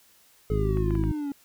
harmonic tone, 52.4 Hz, G#1, 16 cents sharp, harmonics 1 / 2 / 3 / 4 / 5 / 6 / 7, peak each -26 / -28 / -30 / -36 / -37 / -40 / -39 dBFS, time 0.5-1.12 s, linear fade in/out 5 ms
triangle exponential sweep, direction down, 428.7 to 277.2 Hz, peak -26 dBFS, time 0.5-1.32 s, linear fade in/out 2 ms
clicks, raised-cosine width 0.5 ms, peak -27 dBFS, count 4, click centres 0.772 / 0.907 / 0.953 / 1.038 s
effects white hiss -59 dBFS RMS until 1.44 s

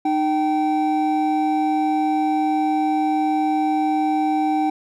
triangle tone pair together, 306.9 / 774 Hz, D#4 / G5, -24 / -22 cents, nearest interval octave + major third, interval 1602 cents, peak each -18 dBFS, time 0.05-4.7 s, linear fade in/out 5 ms, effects none

